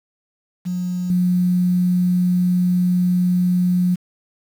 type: tone with level steps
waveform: sine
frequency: 179.7 Hz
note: F3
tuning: 50 cents sharp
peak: -20 / -14 dBFS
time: 0.65-3.96 s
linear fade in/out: 20 ms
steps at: 1.1 s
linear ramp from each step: 2 ms
effects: 7-bit